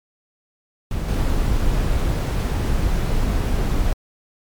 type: noise with level steps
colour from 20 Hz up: brown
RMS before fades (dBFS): -23 / -19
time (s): 0.91-3.93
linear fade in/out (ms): 2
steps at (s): 1.08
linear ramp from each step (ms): 5
effects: MP3 96 kbps